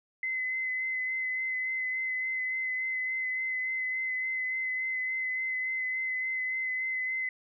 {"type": "tone with vibrato", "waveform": "sine", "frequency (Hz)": 2041, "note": "C7", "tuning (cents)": -44, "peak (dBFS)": -29, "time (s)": [0.23, 7.29], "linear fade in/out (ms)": 2, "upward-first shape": "sine", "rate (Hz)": 3.5, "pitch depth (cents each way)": 17, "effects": []}